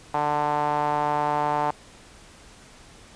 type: tone with band-pass filter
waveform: sawtooth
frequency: 148.1 Hz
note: D3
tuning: 15 cents sharp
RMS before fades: -24 dBFS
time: 0.14-1.71 s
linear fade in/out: 5 ms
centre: 870 Hz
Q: 3.9
effects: pink hiss -49 dBFS RMS until 3.15 s + resampled to 22050 Hz